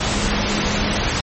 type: tone in noise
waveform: sine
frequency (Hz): 204.8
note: G#3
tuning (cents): -24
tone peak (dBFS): -25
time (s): 0.06-1.01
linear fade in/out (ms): 10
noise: pink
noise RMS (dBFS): -20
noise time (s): 0-1.21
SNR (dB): -8
effects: MP3 32 kbps